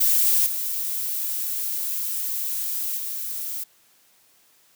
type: noise with level steps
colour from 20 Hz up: violet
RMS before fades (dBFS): -19 / -27 / -30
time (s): 0-3.64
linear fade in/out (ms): 10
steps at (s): 0.46 / 2.97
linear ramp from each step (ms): 5
effects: white hiss -59 dBFS RMS until 4.75 s + high-pass 100 Hz 12 dB/octave